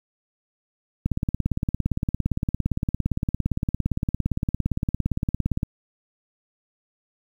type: click train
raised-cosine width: 5 ms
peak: -10 dBFS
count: 81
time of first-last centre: 1.06-5.631 s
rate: 17.5 Hz
effects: 8-bit